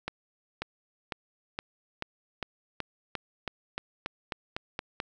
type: accelerating click train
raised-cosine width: 0.3 ms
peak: -16 dBFS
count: 15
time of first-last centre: 0.08-5.001 s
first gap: 540 ms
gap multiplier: 0.93
effects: none